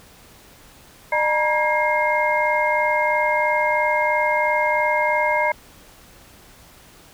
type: tone cluster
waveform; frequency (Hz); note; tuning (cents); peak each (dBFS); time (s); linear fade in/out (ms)
sine; 605 / 890 / 953 / 1632 / 2129; D#5 / A5 / A#5 / G#6 / C7; -49 / +20 / +38 / -31 / +30; -22 / -30 / -21 / -28 / -22; 1.12-5.52; 5
effects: pink hiss -48 dBFS RMS until 7.13 s